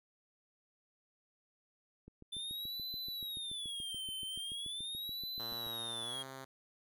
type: click train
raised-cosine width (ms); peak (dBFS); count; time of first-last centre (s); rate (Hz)
3; -40; 26; 2.08-5.667; 6.97
type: tone with vibrato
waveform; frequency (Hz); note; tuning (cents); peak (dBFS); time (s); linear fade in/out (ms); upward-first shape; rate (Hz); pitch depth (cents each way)
square; 3520; A7; 0; -40; 2.32-6.23; 10; sine; 0.41; 230
type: tone with pitch glide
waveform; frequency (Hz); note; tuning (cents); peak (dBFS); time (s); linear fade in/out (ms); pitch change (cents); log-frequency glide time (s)
5% pulse; 116.54 to 133.1; A#2 to C3; 0 to +30; -35; 5.39-6.45; 10; +230; 6.04-6.19
effects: none